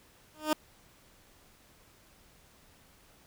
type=tone with exponential growth; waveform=15% pulse; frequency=307.3 Hz; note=D#4; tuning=21 cents flat; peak=-16 dBFS; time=0.34-0.53 s; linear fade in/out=2 ms; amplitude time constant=41 ms; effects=pink hiss -61 dBFS RMS until 3.26 s